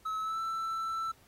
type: tone with pitch glide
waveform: triangle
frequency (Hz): 1291 to 1329.6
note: E6 to E6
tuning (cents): -37 to +15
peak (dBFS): -30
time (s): 0.05-1.12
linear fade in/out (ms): 10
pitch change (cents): +52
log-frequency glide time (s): 0.2-0.4
effects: pink hiss -63 dBFS RMS until 1.27 s + AAC 48 kbps